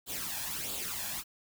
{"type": "noise with flanger", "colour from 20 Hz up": "white", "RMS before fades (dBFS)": -37, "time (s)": [0.06, 1.24], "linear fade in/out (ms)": 50, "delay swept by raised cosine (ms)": [0.25, 1.22], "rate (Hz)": 1.5, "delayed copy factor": 0.65, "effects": []}